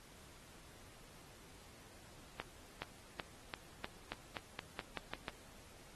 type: accelerating click train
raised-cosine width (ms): 0.3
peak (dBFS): -24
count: 12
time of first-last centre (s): 2.4-5.282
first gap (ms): 420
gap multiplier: 0.9
effects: pink hiss -60 dBFS RMS until 5.95 s + AAC 32 kbps